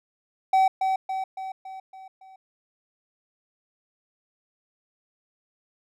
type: tone with echo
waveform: triangle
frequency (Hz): 763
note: G5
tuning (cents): -47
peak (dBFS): -14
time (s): 0.53-0.68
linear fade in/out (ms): 5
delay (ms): 280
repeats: 6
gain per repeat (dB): -5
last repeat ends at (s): 2.36
effects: none